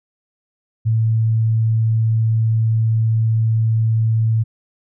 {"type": "tone", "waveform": "sine", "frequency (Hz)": 111.9, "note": "A2", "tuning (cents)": 30, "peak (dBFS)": -13, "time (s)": [0.85, 4.44], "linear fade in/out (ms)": 20, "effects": []}